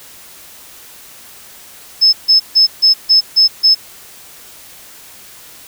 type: tone bursts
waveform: sine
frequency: 5220 Hz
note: E8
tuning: 18 cents flat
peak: -5 dBFS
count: 7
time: 2.01-3.75 s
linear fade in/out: 20 ms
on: 120 ms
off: 150 ms
effects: white hiss -38 dBFS RMS until 5.67 s